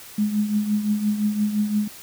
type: tone with tremolo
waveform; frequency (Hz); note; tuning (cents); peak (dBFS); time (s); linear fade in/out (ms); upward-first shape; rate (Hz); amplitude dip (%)
sine; 209.7; G#3; +17; -16; 0.18-1.88; 5; triangle; 5.8; 70
effects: white hiss -42 dBFS RMS until 2.02 s